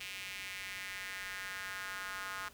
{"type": "tone with high-pass filter sweep", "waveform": "square", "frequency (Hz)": 96, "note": "G2", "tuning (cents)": -36, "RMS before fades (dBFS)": -43, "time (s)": [0, 2.49], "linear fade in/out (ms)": 10, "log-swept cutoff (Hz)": [2500, 1300], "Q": 2.8, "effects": ["pink hiss -59 dBFS RMS until 2.53 s"]}